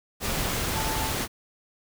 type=tone in noise; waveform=sine; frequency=880 Hz; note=A5; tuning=in tune; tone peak=-32 dBFS; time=0.73-1.13 s; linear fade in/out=50 ms; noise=pink; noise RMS=-28 dBFS; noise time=0.2-1.28 s; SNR=-7 dB; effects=none